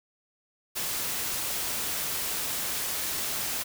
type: noise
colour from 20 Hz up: white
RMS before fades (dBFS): -31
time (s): 0.75-3.64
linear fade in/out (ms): 20
effects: none